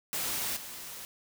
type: noise with level steps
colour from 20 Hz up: white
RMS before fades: -33 / -43 dBFS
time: 0.13-1.05 s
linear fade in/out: 0 ms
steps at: 0.56 s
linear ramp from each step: 10 ms
effects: none